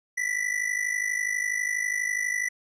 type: ring-modulated tone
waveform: square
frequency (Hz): 1975.5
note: B6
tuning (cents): 0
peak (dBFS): -23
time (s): 0.17-2.49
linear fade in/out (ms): 10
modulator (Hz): 26.1
effects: low-pass 10000 Hz 12 dB/octave